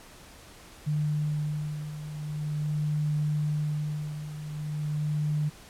sine beating tone pair, 150 / 150.43 Hz, D3 / D3, +37 / +42 cents, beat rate 0.43 Hz, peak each -33 / -28 dBFS, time 0.86-5.5 s, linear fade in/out 20 ms, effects pink hiss -50 dBFS RMS until 5.69 s + low-pass 12000 Hz 12 dB/octave

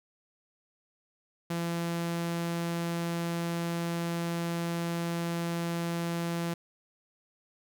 sawtooth tone, 169.6 Hz, E3, 50 cents sharp, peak -26 dBFS, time 1.5-6.54 s, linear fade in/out 5 ms, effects none

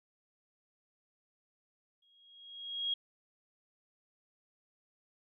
sine tone with exponential growth, 3283 Hz, G#7, 21 cents flat, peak -29 dBFS, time 2.02-2.94 s, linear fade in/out 5 ms, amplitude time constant 200 ms, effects none

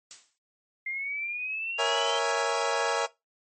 blue noise with exponential decay, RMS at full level -37 dBFS, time 0.11-0.38 s, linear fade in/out 0 ms, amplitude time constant 58 ms
sine exponential sweep, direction up, 2093 to 3152 Hz, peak -30 dBFS, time 0.86-2.19 s, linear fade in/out 5 ms
25% pulse chord, A# half-diminished seventh, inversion none, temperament equal, 466.2 / 554.4 / 659.3 / 830.6 Hz, A#4 / C#5 / E5 / G#5, 0 / 0 / 0 / 0 cents, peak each -26 / -27 / -27 / -27 dBFS, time 1.78-3.07 s, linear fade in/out 20 ms
effects noise-tail reverb RT60 0.2 s tail -19 dB re dry + MP3 32 kbps

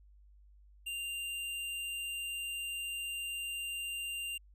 sine tone with sample-and-hold, 2787 Hz, F7, 4 cents flat, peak -36 dBFS, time 0.86-4.38 s, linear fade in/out 10 ms, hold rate 11025 Hz, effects added 50 Hz sine -57 dBFS peak until 4.54 s + resampled to 32000 Hz

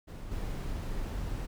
brown noise with level steps, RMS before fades -41 / -35 dBFS, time 0.07-1.47 s, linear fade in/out 20 ms, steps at 0.31 s, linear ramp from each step 10 ms, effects none

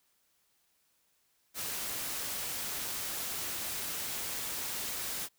white noise, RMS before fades -37 dBFS, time 1.54-5.29 s, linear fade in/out 50 ms, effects white hiss -73 dBFS RMS until 5.38 s

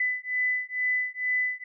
sine beating tone pair, 2000 / 2002.2 Hz, B6 / B6, +21 / +23 cents, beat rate 2.2 Hz, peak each -28 dBFS, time 0-1.64 s, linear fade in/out 5 ms, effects none

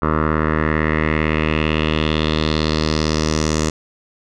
10% pulse tone with low-pass filter sweep, 77.78 Hz, D#2, in tune, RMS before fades -18 dBFS, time 0.02-3.7 s, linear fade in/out 5 ms, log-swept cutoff 1300 to 6800 Hz, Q 3.4, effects none

